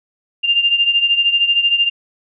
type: beating tone pair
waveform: sine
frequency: 2794 / 2807 Hz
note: F7 / F7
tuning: 0 / +8 cents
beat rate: 13 Hz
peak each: -13 / -18 dBFS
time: 0.43-1.9 s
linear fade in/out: 20 ms
effects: none